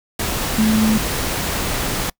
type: tone in noise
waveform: sine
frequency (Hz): 218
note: A3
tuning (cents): -16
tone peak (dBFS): -13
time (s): 0.58-0.98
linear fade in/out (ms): 5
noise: pink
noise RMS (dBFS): -22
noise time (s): 0.19-2.1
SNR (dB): +6
effects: noise-tail reverb RT60 0.1 s tail -26 dB re dry